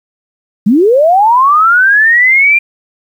sine linear sweep, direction up, 185 to 2400 Hz, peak -4 dBFS, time 0.66-2.59 s, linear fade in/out 10 ms, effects 7-bit

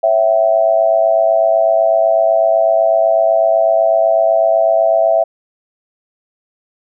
sine tone with amplitude modulation, 660 Hz, E5, 2 cents sharp, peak -5 dBFS, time 0.03-5.24 s, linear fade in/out 10 ms, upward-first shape sine, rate 108 Hz, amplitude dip 85%, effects none

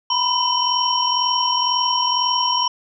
sine tone cluster, 962 / 1004 / 3035 / 5570 Hz, B5 / B5 / F#7 / F8, -46 / +28 / +43 / -5 cents, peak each -22 dBFS, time 0.1-2.68 s, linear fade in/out 5 ms, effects none

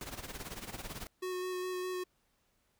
pink noise with tremolo, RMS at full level -41 dBFS, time 0.01-1.07 s, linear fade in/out 0 ms, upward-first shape sine, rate 18 Hz, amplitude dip 75%
square tone with vibrato, 366.3 Hz, F#4, 17 cents flat, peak -36 dBFS, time 1.22-2.04 s, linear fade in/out 10 ms, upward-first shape square, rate 4.9 Hz, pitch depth 10 cents each way
effects pink hiss -75 dBFS RMS until 2.79 s

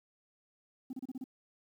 sine tone bursts, 259.1 Hz, C4, 17 cents flat, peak -35 dBFS, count 6, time 0.9-1.241 s, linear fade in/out 5 ms, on 31 ms, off 31 ms, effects tanh soft clip ceiling -36 dBFS + 11-bit

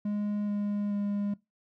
triangle tone with pitch steps, 207.1 / 205.3 / 203.5 Hz, G#3 / G#3 / G#3, -5 / -20 / -35 cents, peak -26 dBFS, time 0.05-1.34 s, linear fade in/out 5 ms, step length 430 ms, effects noise-tail reverb RT60 0.2 s tail -20 dB re dry

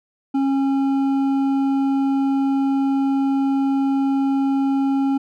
sine tone with hard clipping, 272.8 Hz, C#4, 28 cents flat, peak -18 dBFS, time 0.34-5.18 s, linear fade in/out 10 ms, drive 7 dB, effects none

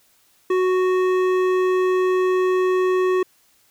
sine tone with hard clipping, 369.6 Hz, F#4, 2 cents flat, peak -18 dBFS, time 0.5-3.23 s, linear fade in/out 5 ms, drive 12 dB, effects white hiss -59 dBFS RMS until 3.7 s

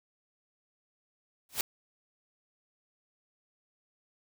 white noise with exponential growth, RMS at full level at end -25 dBFS, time 1.49-1.61 s, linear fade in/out 2 ms, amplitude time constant 24 ms, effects none

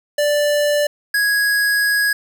square tone pair in turn, 587.3 / 1661.1 Hz, D5 / G#6, 0 / 0 cents, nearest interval octave + tritone, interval 1800 cents, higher second, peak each -15 dBFS, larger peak neither, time 0.18-0.87 / 1.14-2.13 s, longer second, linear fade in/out 5 ms, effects 8-bit

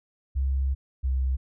sine tone pair in turn, 67.1 / 65.3 Hz, C2 / C2, +44 / -3 cents, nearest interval unison, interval 47 cents, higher first, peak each -22 dBFS, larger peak neither, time 0.35-0.75 / 1.03-1.37 s, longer first, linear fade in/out 20 ms, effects none

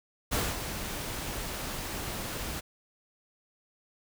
pink noise with ADSR envelope, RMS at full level -28 dBFS, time 0.31-2.61 s, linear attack 23 ms, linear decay 230 ms, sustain -8 dB, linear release 19 ms, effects none

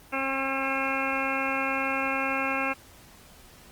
harmonic tone, 268.9 Hz, C4, 47 cents sharp, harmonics 1 / 2 / 3 / 4 / 5 / 6 / 8 / 9 / 10, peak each -34 / -34 / -34 / -34 / -34 / -34 / -34 / -34 / -34 dBFS, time 0.12-2.74 s, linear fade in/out 20 ms, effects pink hiss -52 dBFS RMS until 3.71 s + Opus 32 kbps

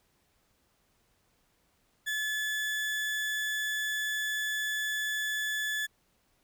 35% pulse tone, 1723 Hz, A6, 37 cents flat, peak -28 dBFS, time 2.06-5.87 s, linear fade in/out 20 ms, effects pink hiss -71 dBFS RMS until 6.43 s

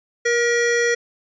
square tone pair together, 473.5 / 1914.3 Hz, A#4 / A#6, +27 / +45 cents, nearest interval 2 octaves, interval 2418 cents, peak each -19 / -21 dBFS, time 0.25-0.95 s, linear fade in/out 10 ms, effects resampled to 16000 Hz

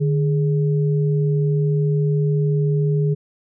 sine tone pair together, 149.87 / 415.9 Hz, D3 / G#4, +35 / +2 cents, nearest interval octave + tritone, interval 1767 cents, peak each -16 / -24 dBFS, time 0-3.15 s, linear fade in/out 20 ms, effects none

